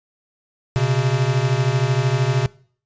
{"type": "beating tone pair", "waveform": "square", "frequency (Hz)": [123.47, 136.47], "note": ["B2", "C#3"], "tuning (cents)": [0, -27], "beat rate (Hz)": 13, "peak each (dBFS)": [-20, -20], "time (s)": [0.76, 2.46], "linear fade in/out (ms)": 0, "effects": ["noise-tail reverb RT60 0.5 s tail -22 dB re dry", "resampled to 16000 Hz"]}